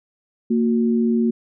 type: tone pair together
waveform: sine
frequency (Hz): 230.2 / 365.4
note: A#3 / F#4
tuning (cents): -22 / -22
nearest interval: minor sixth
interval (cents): 800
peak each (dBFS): -16 / -23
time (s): 0.5-1.31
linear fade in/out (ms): 10
effects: none